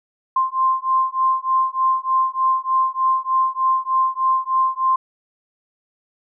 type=beating tone pair; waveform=sine; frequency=1047 / 1050.3 Hz; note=C6 / C6; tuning=+1 / +6 cents; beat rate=3.3 Hz; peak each=-19 dBFS; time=0.36-4.96 s; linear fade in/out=5 ms; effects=none